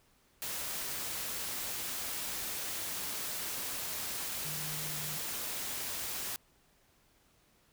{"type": "tone in noise", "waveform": "sine", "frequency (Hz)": 152.6, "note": "D#3", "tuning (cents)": -33, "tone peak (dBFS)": -44, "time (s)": [4.45, 5.17], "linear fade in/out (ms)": 0, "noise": "white", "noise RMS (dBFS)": -38, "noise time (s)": [0.42, 6.36], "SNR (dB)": -9, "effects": ["pink hiss -68 dBFS RMS until 7.72 s"]}